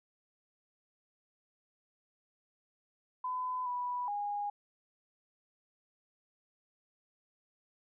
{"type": "tone with pitch steps", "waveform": "sine", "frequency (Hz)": [1009, 984, 820], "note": ["B5", "B5", "G#5"], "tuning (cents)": [37, -7, -22], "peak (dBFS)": -33, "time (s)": [3.24, 4.5], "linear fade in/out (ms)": 5, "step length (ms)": 420, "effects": []}